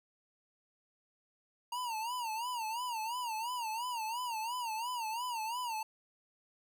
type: tone with vibrato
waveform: square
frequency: 932.3 Hz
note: A#5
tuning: in tune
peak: -36 dBFS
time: 1.72-5.83 s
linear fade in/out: 5 ms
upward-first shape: sine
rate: 2.9 Hz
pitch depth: 130 cents each way
effects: none